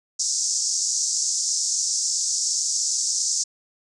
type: band-pass noise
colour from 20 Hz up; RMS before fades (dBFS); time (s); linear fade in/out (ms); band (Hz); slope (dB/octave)
pink; -24; 0.19-3.44; 10; 5300 to 7600; 48
effects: resampled to 24000 Hz